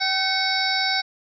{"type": "harmonic tone with a mistuned harmonic", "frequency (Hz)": 765, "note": "G5", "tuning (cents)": -42, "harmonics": [1, 2, 3, 5, 6, 7], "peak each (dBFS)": [-27, -27, -27, -27, -27, -27], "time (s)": [0, 1.02], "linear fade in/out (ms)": 20, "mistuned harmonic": 3, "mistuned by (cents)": -67, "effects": []}